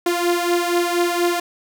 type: beating tone pair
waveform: sawtooth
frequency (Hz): 347 / 351.2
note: F4 / F4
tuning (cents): -11 / +10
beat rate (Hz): 4.2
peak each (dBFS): -15 / -18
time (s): 0.06-1.4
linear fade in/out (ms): 5
effects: none